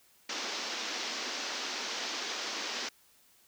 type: band-pass noise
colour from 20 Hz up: white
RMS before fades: -37 dBFS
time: 0.29-2.89 s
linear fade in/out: 5 ms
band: 220 to 6100 Hz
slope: 48 dB/octave
effects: white hiss -64 dBFS RMS until 3.47 s